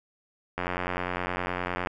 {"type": "click train", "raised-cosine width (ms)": 0.5, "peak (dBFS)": -14, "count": 117, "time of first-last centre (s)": [0.58, 1.872], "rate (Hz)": 89.8, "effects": []}